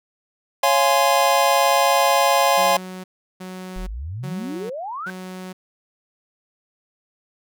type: chord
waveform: square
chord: Db major seventh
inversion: none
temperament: just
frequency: 554.4 / 693 / 831.5 / 1039.4 Hz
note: Db5 / F5 / Ab5 / C6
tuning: 0 / -14 / +2 / -12 cents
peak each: -21 dBFS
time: 0.63-2.77 s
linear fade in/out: 5 ms
type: tone bursts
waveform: sawtooth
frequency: 185 Hz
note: F#3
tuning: in tune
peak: -28 dBFS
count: 4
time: 2.57-5.53 s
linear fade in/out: 10 ms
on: 470 ms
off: 360 ms
type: exponential sweep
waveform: sine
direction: up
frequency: 33.52 to 1585 Hz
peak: -27 dBFS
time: 3.76-5.1 s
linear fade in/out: 0 ms
effects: none